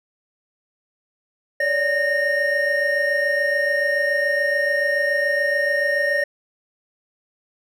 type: tone cluster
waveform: triangle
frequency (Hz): 563 / 590 / 1845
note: C#5 / D5 / A#6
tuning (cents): +27 / +8 / -18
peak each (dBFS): -22 / -23 / -18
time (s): 1.6-6.24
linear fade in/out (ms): 5
effects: none